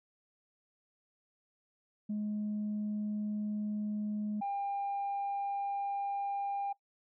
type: tone pair in turn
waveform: sine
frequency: 210.1 / 799.7 Hz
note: G#3 / G5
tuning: +20 / +34 cents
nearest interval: octave + major seventh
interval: 2314 cents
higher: second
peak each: -31 / -31 dBFS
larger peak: neither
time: 2.09-4.41 / 4.41-6.73 s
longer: neither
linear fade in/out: 10 ms
effects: noise-tail reverb RT60 0.1 s tail -21 dB re dry + tanh soft clip ceiling -30 dBFS